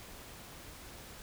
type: silence
effects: pink hiss -50 dBFS RMS until 1.22 s